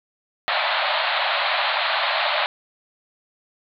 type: band-pass noise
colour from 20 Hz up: pink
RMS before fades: -22 dBFS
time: 0.48-2.46 s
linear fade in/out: 0 ms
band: 580 to 4300 Hz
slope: 96 dB/octave
effects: none